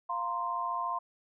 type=chord; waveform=sine; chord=F suspended fourth; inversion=none; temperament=equal; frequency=698.5 / 932.3 / 1046.5 Hz; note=F5 / Bb5 / C6; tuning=0 / 0 / 0 cents; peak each=-38 / -37 / -32 dBFS; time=0.09-0.99 s; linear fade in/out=10 ms; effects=none